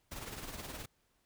pink noise with tremolo, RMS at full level -42 dBFS, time 0.11-0.86 s, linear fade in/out 10 ms, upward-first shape triangle, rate 19 Hz, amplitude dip 60%, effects pink hiss -75 dBFS RMS until 1.25 s

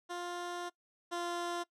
15% pulse tone pair in turn, 351.3 / 346.9 Hz, F4 / F4, +10 / -12 cents, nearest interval unison, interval 22 cents, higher first, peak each -32 / -29 dBFS, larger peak second, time 0.09-0.7 / 1.11-1.64 s, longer first, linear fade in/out 20 ms, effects noise-tail reverb RT60 0.1 s tail -21 dB re dry + low-pass 9000 Hz 12 dB/octave

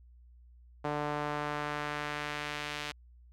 sawtooth tone with band-pass filter sweep, 148 Hz, D3, 14 cents sharp, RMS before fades -36 dBFS, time 0.84-2.92 s, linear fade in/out 10 ms, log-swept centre 780 to 3000 Hz, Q 1, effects added 60 Hz sine -54 dBFS peak until 3.32 s

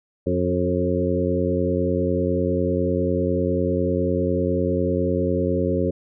harmonic tone with a mistuned harmonic, 90 Hz, F#2, 47 cents flat, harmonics 1 / 2 / 3 / 4 / 5 / 6, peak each -26 / -26 / -26 / -26 / -26 / -26 dBFS, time 0.26-5.91 s, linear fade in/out 10 ms, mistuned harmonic 5, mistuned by -23 cents, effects none

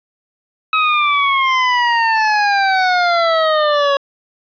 25% pulse exponential sweep, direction down, 1281 to 554.4 Hz, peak -8 dBFS, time 0.73-3.97 s, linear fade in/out 2 ms, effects resampled to 11025 Hz + 7-bit

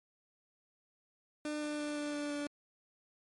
30% pulse tone with pitch steps, 300 / 298.1 / 296.2 / 294.3 / 292.5 / 290.6 Hz, D4 / D4 / D4 / D4 / D4 / D4, +37 / +26 / +15 / +4 / -7 / -18 cents, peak -33 dBFS, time 1.45-2.47 s, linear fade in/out 2 ms, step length 170 ms, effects MP3 48 kbps

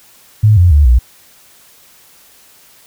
sine tone with pitch steps, 107 / 88.43 / 73.08 / 60.4 Hz, A2 / F2 / D2 / B1, -48 / +22 / -8 / -38 cents, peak -4 dBFS, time 0.43-0.99 s, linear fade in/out 10 ms, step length 140 ms, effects white hiss -45 dBFS RMS until 2.86 s

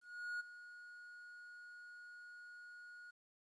triangle tone with ADSR envelope, 1446 Hz, F#6, 40 cents flat, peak -37 dBFS, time 0.01-3.11 s, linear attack 390 ms, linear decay 16 ms, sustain -14 dB, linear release 10 ms, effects resampled to 22050 Hz + 13-bit

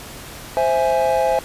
triangle chord, C augmented, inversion none, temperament equal, 523.3 / 659.3 / 830.6 Hz, C5 / E5 / G#5, 0 / 0 / 0 cents, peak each -17 / -18 / -18 dBFS, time 0.57-1.39 s, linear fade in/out 0 ms, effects pink hiss -36 dBFS RMS until 1.44 s + resampled to 32000 Hz

